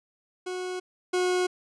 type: tone pair in turn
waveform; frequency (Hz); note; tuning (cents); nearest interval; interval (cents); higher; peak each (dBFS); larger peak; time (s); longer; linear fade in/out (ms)
40% pulse; 366 / 363.3; F#4 / F#4; -19 / -32; unison; 13; first; -30 / -22; second; 0.46-0.8 / 1.13-1.47; neither; 10
effects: resampled to 22050 Hz

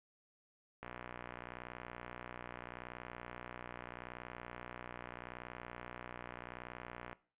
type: click train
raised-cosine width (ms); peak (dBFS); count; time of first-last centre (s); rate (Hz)
0.5; -30; 384; 0.83-7.129; 60.8
effects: noise-tail reverb RT60 0.4 s tail -19 dB re dry + resampled to 8000 Hz

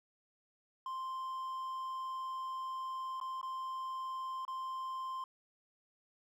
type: tone with dropouts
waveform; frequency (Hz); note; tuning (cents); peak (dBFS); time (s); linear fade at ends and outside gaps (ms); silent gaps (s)
triangle; 1046.5; C6; 0; -36; 0.86-5.24; 2; 3.201-3.212 / 3.414-3.429 / 4.451-4.479
effects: none

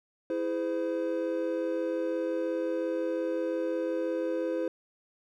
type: chord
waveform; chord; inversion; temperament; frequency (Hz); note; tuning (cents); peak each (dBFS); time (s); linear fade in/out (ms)
triangle; E augmented; none; equal with one note detuned; 329.6 / 415.3 / 512.2; E4 / G#4 / B#4; 0 / 0 / -37; -30 / -35 / -29; 0.3-4.68; 2
effects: none

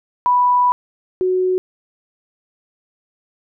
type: tone pair in turn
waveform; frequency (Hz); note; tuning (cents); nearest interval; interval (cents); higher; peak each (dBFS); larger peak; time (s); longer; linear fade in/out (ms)
sine; 986 / 369.3; B5 / F#4; -3 / -3; octave + perfect fourth; 1700; first; -11 / -14; first; 0.26-0.72 / 1.21-1.58; first; 0
effects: none

